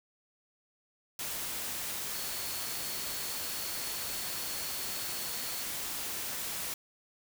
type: tone in noise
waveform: sine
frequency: 4388 Hz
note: C#8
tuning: 18 cents flat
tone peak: -45 dBFS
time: 2.14-5.63 s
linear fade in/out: 2 ms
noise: white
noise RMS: -37 dBFS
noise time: 1.19-6.74 s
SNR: -11 dB
effects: none